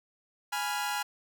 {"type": "chord", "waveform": "sawtooth", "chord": "F diminished", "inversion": "first", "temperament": "equal", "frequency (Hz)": [830.6, 987.8, 1396.9], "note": ["Ab5", "Cb6", "F6"], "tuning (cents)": [0, 0, 0], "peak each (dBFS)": [-29, -33, -32], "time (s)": [0.52, 1.03], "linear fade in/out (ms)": 10, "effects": []}